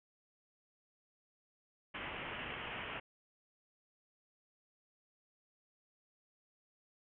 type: low-pass noise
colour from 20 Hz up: white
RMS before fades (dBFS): -44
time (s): 1.94-3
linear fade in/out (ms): 10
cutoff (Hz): 3100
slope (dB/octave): 96
effects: none